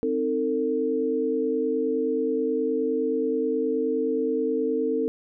sine chord, A diminished, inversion first, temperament equal with one note detuned, 261.6 / 311.1 / 451.1 Hz, C4 / Eb4 / A4, 0 / 0 / +43 cents, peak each -28 / -29 / -24 dBFS, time 0.03-5.08 s, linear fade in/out 0 ms, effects none

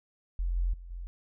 sine tone with level steps, 43.65 Hz, F1, in tune, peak -27 / -25 / -42 / -36 dBFS, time 0.39-1.07 s, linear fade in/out 0 ms, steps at 0.56 / 0.73 / 0.9 s, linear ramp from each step 10 ms, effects none

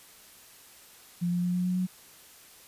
sine tone with pitch steps, 174.61 / 176.33 / 178.07 / 179.83 / 181.6 / 183.4 Hz, F3 / F3 / F3 / F#3 / F#3 / F#3, 0 / +17 / +34 / -49 / -32 / -15 cents, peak -25 dBFS, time 1.21-1.87 s, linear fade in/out 20 ms, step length 110 ms, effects white hiss -53 dBFS RMS until 2.67 s + resampled to 32000 Hz

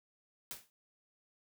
white noise with exponential decay, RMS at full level -40 dBFS, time 0.51-0.7 s, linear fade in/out 0 ms, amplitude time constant 41 ms, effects none

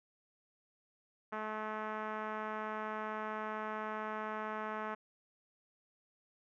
5% pulse tone with low-pass filter, 215.6 Hz, A3, 35 cents flat, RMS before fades -40 dBFS, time 1.32-4.95 s, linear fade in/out 10 ms, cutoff 1300 Hz, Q 1.3, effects none

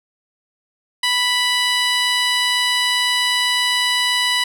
15% pulse tone with band-pass filter, 987.8 Hz, B5, in tune, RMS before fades -18 dBFS, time 1.03-4.44 s, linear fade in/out 5 ms, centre 4200 Hz, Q 0.56, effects none

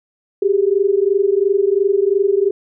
sine tone pair together, 385.6 / 408.5 Hz, G4 / G#4, -28 / -29 cents, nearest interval minor second, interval 99 cents, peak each -15 dBFS, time 0.42-2.51 s, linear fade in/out 5 ms, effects none

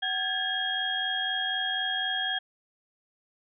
sine tone cluster, 755 / 1630 / 1714 / 3265 Hz, F#5 / G#6 / A6 / G#7, +35 / -33 / -46 / -30 cents, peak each -35 / -33 / -35 / -29 dBFS, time 0.02-2.39 s, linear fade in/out 10 ms, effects none

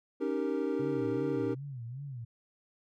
triangle chord, Eb dominant seventh, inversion third, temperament equal with one note detuned, 277.2 / 308.6 / 392 / 466.2 Hz, Db4 / Eb4 / G4 / Bb4, 0 / -14 / 0 / 0 cents, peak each -33 dBFS, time 0.2-1.55 s, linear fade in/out 20 ms
sine tone with vibrato, 128.6 Hz, C3, 30 cents flat, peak -38 dBFS, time 0.79-2.25 s, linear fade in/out 10 ms, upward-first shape sine, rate 2.6 Hz, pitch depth 190 cents each way
effects none

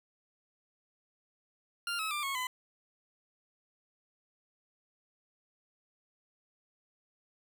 20% pulse tone with pitch steps, 1396.9 / 1288.4 / 1188.3 / 1096 / 1010.8 Hz, F6 / E6 / D6 / C#6 / B5, 0 / -40 / +20 / -20 / +40 cents, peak -28 dBFS, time 1.87-2.47 s, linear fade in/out 2 ms, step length 120 ms, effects none

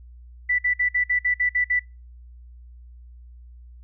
sine tone bursts, 1975.5 Hz, B6, in tune, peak -18 dBFS, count 9, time 0.49-1.795 s, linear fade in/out 10 ms, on 97 ms, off 54 ms, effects noise-tail reverb RT60 0.3 s tail -26 dB re dry + added 60 Hz sine -42 dBFS peak until 3.83 s

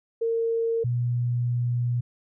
sine tone pair in turn, 457.7 / 121.23 Hz, A#4 / B2, -32 / -32 cents, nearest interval octave + major seventh, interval 2300 cents, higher first, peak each -22 dBFS, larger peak neither, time 0.21-0.84 / 0.84-2.01 s, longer second, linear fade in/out 10 ms, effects none

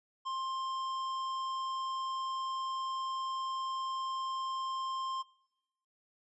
sine tone with hard clipping, 1055 Hz, C6, 14 cents sharp, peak -36 dBFS, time 0.25-5.23 s, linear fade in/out 20 ms, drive 10 dB, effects noise-tail reverb RT60 0.9 s tail -22 dB re dry + resampled to 24000 Hz

